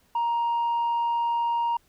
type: tone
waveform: sine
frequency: 938 Hz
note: A#5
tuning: 11 cents sharp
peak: -20 dBFS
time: 0.15-1.77 s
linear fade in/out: 5 ms
effects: tanh soft clip ceiling -21 dBFS + pink hiss -64 dBFS RMS until 1.88 s